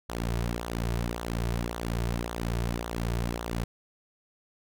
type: tone with flanger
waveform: sawtooth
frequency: 58.27 Hz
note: A#1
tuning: in tune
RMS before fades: -31 dBFS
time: 0.09-3.64 s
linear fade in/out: 5 ms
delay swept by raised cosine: 0.39 to 3.89 ms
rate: 1.8 Hz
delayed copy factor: -0.7
effects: none